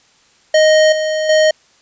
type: tone with level steps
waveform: square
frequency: 622.3 Hz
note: D#5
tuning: in tune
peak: -8 / -16 / -9 dBFS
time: 0.54-1.51 s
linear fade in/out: 5 ms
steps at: 0.92 / 1.29 s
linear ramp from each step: 5 ms
effects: white hiss -52 dBFS RMS until 1.81 s + resampled to 16000 Hz